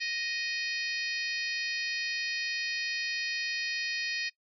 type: harmonic tone with a mistuned harmonic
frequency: 622.3 Hz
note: D#5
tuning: in tune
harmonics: 3 / 4 / 5 / 6 / 7 / 8 / 9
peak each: -36 / -35 / -45 / -46 / -38 / -39 / -47 dBFS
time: 0-4.3 s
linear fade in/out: 20 ms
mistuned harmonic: 9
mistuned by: +16 cents
effects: noise-tail reverb RT60 0.1 s tail -21 dB re dry